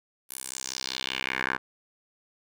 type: tone with band-pass filter sweep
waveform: 10% pulse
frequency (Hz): 65.2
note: C2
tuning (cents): -5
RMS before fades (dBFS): -33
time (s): 0.29-1.58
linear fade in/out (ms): 20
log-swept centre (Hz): 12000 to 1400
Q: 2.6
effects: none